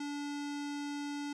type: tone with low-pass filter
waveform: square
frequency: 288.6 Hz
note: D4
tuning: 30 cents flat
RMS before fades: -39 dBFS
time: 0-1.33 s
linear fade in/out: 5 ms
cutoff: 6700 Hz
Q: 1.3
effects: none